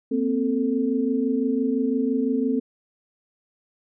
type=tone cluster; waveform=sine; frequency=235 / 260.9 / 442.2 Hz; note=A#3 / C4 / A4; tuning=+14 / -5 / +9 cents; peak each=-26 / -22 / -27 dBFS; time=0.11-2.6 s; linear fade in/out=10 ms; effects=none